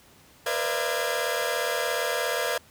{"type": "tone cluster", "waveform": "sawtooth", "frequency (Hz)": [473.9, 511, 599, 678, 1642], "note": ["A#4", "C5", "D5", "E5", "G#6"], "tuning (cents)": [28, -41, 34, 49, -20], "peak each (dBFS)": -28, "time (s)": [0.46, 2.58], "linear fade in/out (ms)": 5, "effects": ["pink hiss -55 dBFS RMS until 2.7 s", "high-pass 60 Hz 12 dB/octave"]}